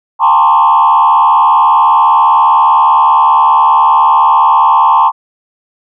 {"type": "tone with frequency modulation", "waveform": "sine", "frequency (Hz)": 975, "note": "B5", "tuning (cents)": -23, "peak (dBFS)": -3, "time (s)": [0.19, 5.12], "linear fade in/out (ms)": 50, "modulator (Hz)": 74.9, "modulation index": 1.9, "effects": ["tanh soft clip ceiling 0 dBFS"]}